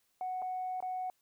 sine tone with dropouts, 740 Hz, F#5, in tune, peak -33 dBFS, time 0.21-1.1 s, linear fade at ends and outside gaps 1 ms, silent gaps 0.419-0.423 / 0.804-0.825 s, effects tanh soft clip ceiling -30 dBFS + white hiss -75 dBFS RMS until 1.21 s

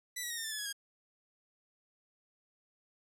10% pulse tone with pitch steps, 1977 / 1922.9 / 1870.4 / 1819.2 / 1769.5 / 1721.1 / 1674 / 1628.2 Hz, B6 / B6 / A#6 / A#6 / A6 / A6 / G#6 / G#6, +1 / -47 / +5 / -43 / +9 / -39 / +13 / -35 cents, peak -28 dBFS, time 0.16-0.728 s, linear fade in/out 10 ms, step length 71 ms, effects none

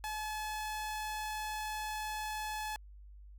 sawtooth tone, 857 Hz, A5, 46 cents flat, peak -33 dBFS, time 0.04-2.76 s, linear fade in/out 0 ms, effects added 50 Hz sine -50 dBFS peak until 3.38 s

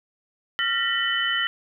sine tone cluster, 1378 / 1816 / 1936 / 3024 Hz, F6 / A#6 / B6 / F#7, -24 / -46 / -35 / +37 cents, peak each -28 / -28 / -27 / -25 dBFS, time 0.59-1.47 s, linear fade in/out 0 ms, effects none

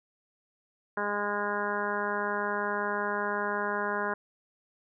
harmonic tone, 205.4 Hz, G#3, 19 cents flat, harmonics 1 / 2 / 3 / 4 / 5 / 6 / 7 / 8 / 9, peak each -39 / -35 / -37 / -38 / -34 / -42 / -35 / -36 / -46 dBFS, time 0.97-4.14 s, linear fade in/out 5 ms, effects none

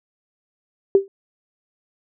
sine tone with exponential decay, 392 Hz, G4, in tune, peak -6 dBFS, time 0.95-1.08 s, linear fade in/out 1 ms, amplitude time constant 27 ms, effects none

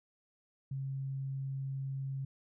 sine tone, 135.4 Hz, C#3, 40 cents flat, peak -35 dBFS, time 0.71-2.25 s, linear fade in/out 5 ms, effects none

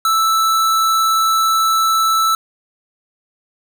square tone, 1318.5 Hz, E6, in tune, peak -13 dBFS, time 0.05-2.35 s, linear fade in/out 2 ms, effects none

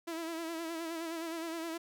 sawtooth tone with vibrato, 329.7 Hz, E4, in tune, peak -33 dBFS, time 0.07-1.78 s, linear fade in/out 10 ms, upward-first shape sine, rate 9.6 Hz, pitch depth 51 cents each way, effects none

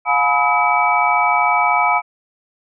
sine tone cluster, 713 / 846 / 982 / 1276 / 2292 Hz, F5 / G#5 / B5 / D#6 / D7, +36 / +32 / -10 / +43 / -43 cents, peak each -19 dBFS, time 0.05-2.02 s, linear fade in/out 50 ms, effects none

